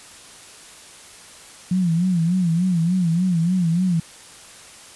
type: tone with vibrato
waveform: sine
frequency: 174.61 Hz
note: F3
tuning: in tune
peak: -16 dBFS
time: 1.71-4 s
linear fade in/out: 5 ms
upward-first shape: sine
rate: 3.4 Hz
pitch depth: 120 cents each way
effects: white hiss -43 dBFS RMS until 4.95 s + resampled to 24000 Hz